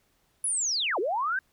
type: linear two-way sweep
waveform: sine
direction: down then up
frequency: 10550 to 329.6 to 1616 Hz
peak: -25 dBFS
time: 0.44-1.39 s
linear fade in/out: 2 ms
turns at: 0.99 s
effects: pink hiss -69 dBFS RMS until 1.52 s